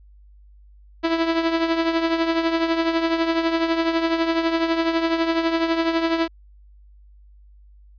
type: tone with tremolo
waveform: sawtooth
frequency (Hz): 329.6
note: E4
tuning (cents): 0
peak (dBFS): -12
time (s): 1.03-6.28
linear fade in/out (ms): 20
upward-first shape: triangle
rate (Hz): 12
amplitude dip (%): 65
effects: added 50 Hz sine -46 dBFS peak until 7.98 s + resampled to 11025 Hz